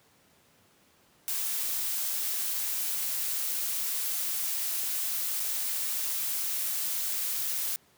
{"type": "noise with dropouts", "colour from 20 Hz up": "blue", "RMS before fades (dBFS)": -31, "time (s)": [1.28, 7.76], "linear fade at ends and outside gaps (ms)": 0, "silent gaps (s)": [5.397, 5.401], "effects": ["pink hiss -63 dBFS RMS until 7.97 s", "high-pass 100 Hz 12 dB/octave"]}